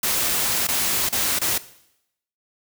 white noise with dropouts, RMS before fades -22 dBFS, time 0.03-1.58 s, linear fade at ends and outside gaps 5 ms, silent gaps 0.671-0.685 / 1.09-1.125 / 1.39-1.414 s, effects noise-tail reverb RT60 0.8 s tail -17 dB re dry

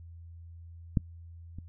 clicks, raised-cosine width 5 ms, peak -12 / -30 dBFS, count 2, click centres 0.972 / 1.586 s, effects noise-tail reverb RT60 0.1 s tail -24 dB re dry + added 84 Hz sine -45 dBFS peak until 1.68 s

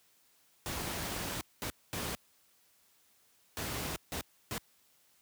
pink noise bursts at uneven times, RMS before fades -37 dBFS, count 6, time 0.66-1.41 / 1.62-1.7 / 1.93-2.15 / 3.57-3.96 / 4.12-4.21 / 4.51-4.58 s, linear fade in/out 0 ms, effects white hiss -68 dBFS RMS until 5.21 s + high-pass 60 Hz 12 dB/octave

